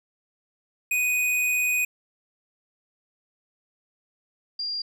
square / sine tone pair in turn, 2489 / 4786 Hz, D#7 / D8, 0 / +32 cents, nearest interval major seventh, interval 1132 cents, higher second, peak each -22 / -27 dBFS, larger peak first, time 0.91-1.85 / 4.59-4.82 s, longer first, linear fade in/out 5 ms, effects none

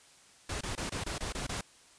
pink noise bursts, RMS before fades -36 dBFS, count 8, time 0.49-1.611 s, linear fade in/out 5 ms, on 120 ms, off 23 ms, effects white hiss -59 dBFS RMS until 1.98 s + resampled to 22050 Hz

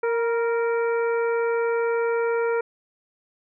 harmonic tone with a mistuned harmonic, 463.7 Hz, A#4, 9 cents flat, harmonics 1 / 2 / 3 / 4 / 5, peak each -21 / -31 / -31 / -39 / -38 dBFS, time 0.03-2.61 s, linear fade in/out 5 ms, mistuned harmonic 2, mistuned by +36 cents, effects none

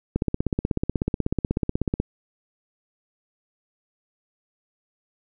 click train, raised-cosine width 3 ms, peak -9 dBFS, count 31, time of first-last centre 0.16-2 s, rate 16.3 Hz, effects none

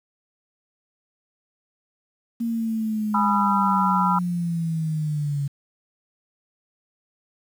sine linear sweep, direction down, 233.1 to 139.7 Hz, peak -22 dBFS, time 2.4-5.48 s, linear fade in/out 10 ms
sine chord, E major seventh, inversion first, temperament equal with one note detuned, 830.6 / 987.8 / 1244.5 / 1350.9 Hz, G#5 / B5 / D#6 / E6, 0 / 0 / 0 / +42 cents, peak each -27 / -21 / -27 / -25 dBFS, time 3.14-4.19 s, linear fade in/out 5 ms
effects 8-bit

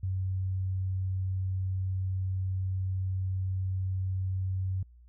sine tone, 94.1 Hz, F#2, 30 cents sharp, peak -28 dBFS, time 0.03-4.83 s, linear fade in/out 5 ms, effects added 60 Hz sine -52 dBFS peak until 5.08 s

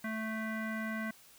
square tone with low-pass filter, 220 Hz, A3, in tune, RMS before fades -37 dBFS, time 0.04-1.11 s, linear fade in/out 5 ms, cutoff 1800 Hz, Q 9.9, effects white hiss -59 dBFS RMS until 1.38 s

